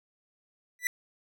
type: tone with exponential growth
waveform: 45% pulse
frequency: 1975.5 Hz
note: B6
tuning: in tune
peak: -21 dBFS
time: 0.79-0.87 s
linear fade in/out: 1 ms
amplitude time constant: 16 ms
effects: none